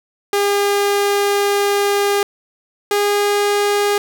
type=tone pair in turn; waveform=sawtooth; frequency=404.4 / 409.1 Hz; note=G#4 / G#4; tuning=-46 / -26 cents; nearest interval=unison; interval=20 cents; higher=second; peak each=-10 dBFS; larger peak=neither; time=0.33-2.23 / 2.91-3.98 s; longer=first; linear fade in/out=2 ms; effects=none